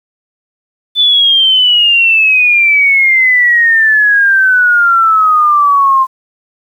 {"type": "exponential sweep", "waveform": "sine", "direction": "down", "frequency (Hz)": [3520, 1046.5], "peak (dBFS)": -5, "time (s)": [0.95, 6.07], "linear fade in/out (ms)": 50, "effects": ["7-bit"]}